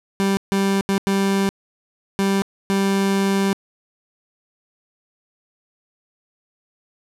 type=tone bursts at uneven times; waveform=30% pulse; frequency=196 Hz; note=G3; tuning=in tune; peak=-14 dBFS; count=6; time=0.2-0.37 / 0.52-0.81 / 0.89-0.98 / 1.07-1.49 / 2.19-2.42 / 2.7-3.53 s; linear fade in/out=0 ms; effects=low-pass 12000 Hz 12 dB/octave